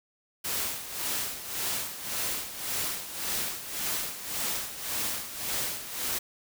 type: noise with tremolo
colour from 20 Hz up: white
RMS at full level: -30 dBFS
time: 0.44-6.19 s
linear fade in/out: 10 ms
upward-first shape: sine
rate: 1.8 Hz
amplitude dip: 70%
effects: none